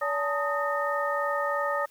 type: tone cluster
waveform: sine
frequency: 572 / 859 / 902 / 1247 / 1827 Hz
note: D5 / A5 / A5 / D#6 / A#6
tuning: -46 / -42 / +43 / +3 / -35 cents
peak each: -29 / -37 / -36 / -29 / -33 dBFS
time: 0.01-1.86 s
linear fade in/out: 10 ms
effects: white hiss -59 dBFS RMS until 1.9 s